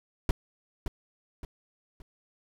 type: noise with echo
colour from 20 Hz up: brown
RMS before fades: -22 dBFS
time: 0.29-0.31 s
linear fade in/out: 2 ms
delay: 570 ms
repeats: 3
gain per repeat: -8 dB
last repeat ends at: 2.02 s
effects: none